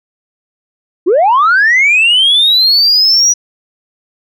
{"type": "linear sweep", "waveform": "sine", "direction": "up", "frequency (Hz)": [313.4, 5860], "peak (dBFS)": -4, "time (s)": [1.06, 3.34], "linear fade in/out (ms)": 20, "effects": ["tanh soft clip ceiling -3 dBFS"]}